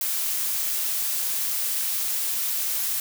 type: noise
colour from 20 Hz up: blue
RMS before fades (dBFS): -26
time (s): 0.01-3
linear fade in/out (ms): 2
effects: none